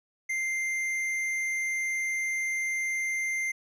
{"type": "tone with tanh clipping", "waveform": "sine", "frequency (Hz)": 2093, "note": "C7", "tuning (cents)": 0, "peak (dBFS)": -29, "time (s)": [0.29, 3.52], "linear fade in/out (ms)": 10, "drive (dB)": 10, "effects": []}